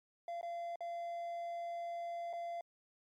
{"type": "tone with dropouts", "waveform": "triangle", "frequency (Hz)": 686, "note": "F5", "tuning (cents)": -31, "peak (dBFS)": -37, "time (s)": [0.28, 2.61], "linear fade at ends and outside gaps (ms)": 2, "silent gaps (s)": [[0.412, 0.429], [0.758, 0.806], [2.33, 2.334]], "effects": ["MP3 96 kbps"]}